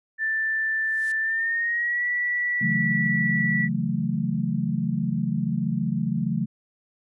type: tone with pitch glide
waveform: sine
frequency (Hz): 1769 to 1951.5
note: A6 to B6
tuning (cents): +9 to -21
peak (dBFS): -22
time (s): 0.18-3.69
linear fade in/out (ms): 50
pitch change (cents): +170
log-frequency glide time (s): 1.2-2.06
type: noise with exponential growth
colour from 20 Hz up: blue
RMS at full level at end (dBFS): -38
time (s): 0.73-1.12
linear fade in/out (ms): 5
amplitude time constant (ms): 84
type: chord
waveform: sine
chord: F# minor seventh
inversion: second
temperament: equal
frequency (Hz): 138.59 / 164.81 / 185 / 220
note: C#3 / E3 / F#3 / A3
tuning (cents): 0 / 0 / 0 / 0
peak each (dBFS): -29 / -28 / -28 / -27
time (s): 2.61-6.46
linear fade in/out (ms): 10
effects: resampled to 24000 Hz